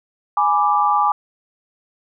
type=chord; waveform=sine; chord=G# diminished; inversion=none; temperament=equal; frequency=830.6 / 987.8 / 1174.7 Hz; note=G#5 / B5 / D6; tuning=0 / 0 / 0 cents; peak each=-17 / -21 / -17 dBFS; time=0.37-1.12 s; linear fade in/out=2 ms; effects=none